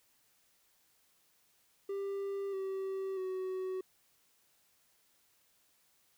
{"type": "tone with pitch steps", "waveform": "triangle", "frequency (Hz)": [395.6, 384.8, 374.3], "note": ["G4", "G4", "F#4"], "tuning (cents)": [16, -32, 20], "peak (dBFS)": -33, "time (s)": [1.89, 3.81], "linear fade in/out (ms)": 5, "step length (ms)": 640, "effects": ["white hiss -71 dBFS RMS until 6.17 s"]}